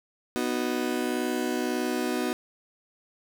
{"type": "chord", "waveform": "35% pulse", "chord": "B major", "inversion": "none", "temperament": "just", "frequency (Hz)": [246.9, 308.7, 370.4], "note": ["B3", "D#4", "F#4"], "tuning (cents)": [0, -14, 2], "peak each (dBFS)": [-28, -30, -29], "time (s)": [0.36, 2.33], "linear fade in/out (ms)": 0, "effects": []}